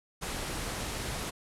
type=low-pass noise; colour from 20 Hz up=pink; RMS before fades=-36 dBFS; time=0.21-1.31 s; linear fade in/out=20 ms; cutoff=12000 Hz; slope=48 dB/octave; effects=none